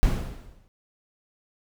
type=noise with exponential decay; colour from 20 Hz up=brown; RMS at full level=-19 dBFS; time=0.03-0.68 s; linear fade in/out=0 ms; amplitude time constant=140 ms; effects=none